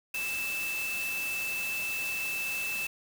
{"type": "tone in noise", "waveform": "sine", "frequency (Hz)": 2637, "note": "E7", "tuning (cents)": 0, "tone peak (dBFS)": -31, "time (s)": [0.14, 2.87], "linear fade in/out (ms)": 5, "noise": "white", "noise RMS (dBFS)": -39, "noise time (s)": [0.14, 2.87], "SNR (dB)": 5, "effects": []}